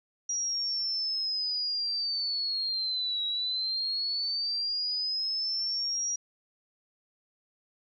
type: linear two-way sweep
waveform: sine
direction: down then up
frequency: 5740 to 3854 to 5740 Hz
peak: -28 dBFS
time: 0.29-6.16 s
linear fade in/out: 5 ms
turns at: 3.25 s
effects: none